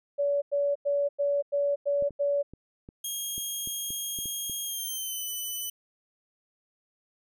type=tone bursts; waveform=sine; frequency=570 Hz; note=C#5; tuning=48 cents sharp; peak=-23 dBFS; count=7; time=0.18-2.43 s; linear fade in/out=20 ms; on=240 ms; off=95 ms
type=clicks; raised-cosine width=3 ms; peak=-31 dBFS; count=10; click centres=2.024 / 2.107 / 2.536 / 2.889 / 3.38 / 3.674 / 3.905 / 4.188 / 4.257 / 4.497 s
type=tone with pitch glide; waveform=5% pulse; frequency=3250 to 2998 Hz; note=G#7 to F#7; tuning=-38 to +22 cents; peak=-24 dBFS; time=3.04-5.7 s; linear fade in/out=5 ms; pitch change=-140 cents; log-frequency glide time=4.65-5.25 s
effects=none

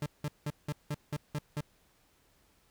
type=tone bursts; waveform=40% pulse; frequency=147.8 Hz; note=D3; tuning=11 cents sharp; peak=-31 dBFS; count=8; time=0.02-1.608 s; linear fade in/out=2 ms; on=41 ms; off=180 ms; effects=pink hiss -68 dBFS RMS until 2.7 s

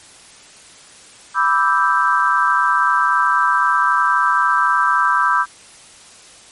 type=chord; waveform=sine; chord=E minor seventh; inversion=second; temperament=equal; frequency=987.8 / 1174.7 / 1318.5 / 1568 Hz; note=B5 / D6 / E6 / G6; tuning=0 / 0 / 0 / 0 cents; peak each=-18 dBFS; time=1.34-5.46 s; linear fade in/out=50 ms; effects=white hiss -43 dBFS RMS until 6.51 s + MP3 48 kbps

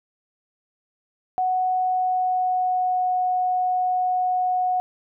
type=tone with pitch glide; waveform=sine; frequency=740 to 733.2 Hz; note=F#5 to F#5; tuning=0 to -16 cents; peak=-19 dBFS; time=1.38-4.8 s; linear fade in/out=0 ms; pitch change=-16 cents; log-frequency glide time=1.71-3.12 s; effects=none

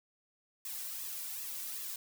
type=noise with flanger; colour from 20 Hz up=blue; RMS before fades=-41 dBFS; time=0.65-1.96 s; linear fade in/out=2 ms; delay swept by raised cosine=1.3 to 2.4 ms; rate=2.6 Hz; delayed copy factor=-0.85; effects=none

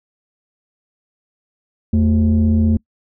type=tone pair together; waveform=sine; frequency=84 / 221.2 Hz; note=E2 / A3; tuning=+33 / +9 cents; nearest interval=octave + perfect fourth; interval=1676 cents; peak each=-12 dBFS; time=1.93-2.77 s; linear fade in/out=5 ms; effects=noise-tail reverb RT60 0.1 s tail -25 dB re dry + tanh soft clip ceiling -8 dBFS

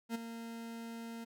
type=tone with ADSR envelope; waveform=40% pulse; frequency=230 Hz; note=A#3; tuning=23 cents flat; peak=-32 dBFS; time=0.09-1.25 s; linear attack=59 ms; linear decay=14 ms; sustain=-10 dB; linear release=16 ms; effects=none

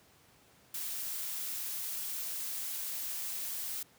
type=noise; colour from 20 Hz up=blue; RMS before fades=-38 dBFS; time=0.74-3.83 s; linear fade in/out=5 ms; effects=pink hiss -63 dBFS RMS until 3.98 s + high-pass 80 Hz 12 dB/octave

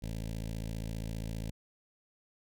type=tone with notch filter; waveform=15% pulse; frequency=55 Hz; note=A1; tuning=in tune; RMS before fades=-38 dBFS; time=0.02-1.51 s; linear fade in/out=10 ms; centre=1200 Hz; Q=0.57; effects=none

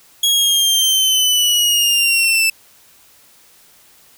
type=linear sweep; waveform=sawtooth; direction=down; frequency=3322 to 2638 Hz; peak=-9 dBFS; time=0.23-2.5 s; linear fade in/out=5 ms; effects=white hiss -49 dBFS RMS until 4.17 s

